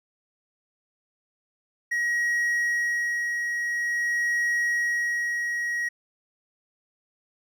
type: tone with tremolo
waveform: triangle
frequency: 1900 Hz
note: A#6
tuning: 33 cents sharp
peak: -20 dBFS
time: 1.91-5.89 s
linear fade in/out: 10 ms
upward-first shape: sine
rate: 0.48 Hz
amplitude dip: 35%
effects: none